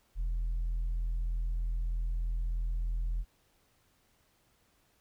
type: tone with tanh clipping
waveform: sine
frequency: 41.61 Hz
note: E1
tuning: 17 cents sharp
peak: -30 dBFS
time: 0.15-3.25 s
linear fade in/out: 50 ms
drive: 1 dB
effects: pink hiss -70 dBFS RMS until 5 s